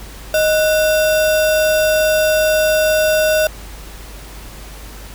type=tone with sample-and-hold; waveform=sine; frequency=622.3 Hz; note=D#5; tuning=in tune; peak=-11 dBFS; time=0.34-3.47 s; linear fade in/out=2 ms; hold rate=2100 Hz; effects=added 50 Hz sine -33 dBFS peak until 5.14 s + pink hiss -37 dBFS RMS until 5.14 s